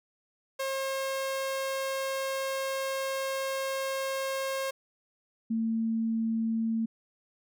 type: tone pair in turn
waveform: sawtooth / sine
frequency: 537 / 225.3 Hz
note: C5 / A3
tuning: +45 / +41 cents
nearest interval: octave + minor third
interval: 1504 cents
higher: first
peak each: -26 dBFS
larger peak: neither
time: 0.59-4.71 / 5.5-6.86 s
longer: first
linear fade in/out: 10 ms
effects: none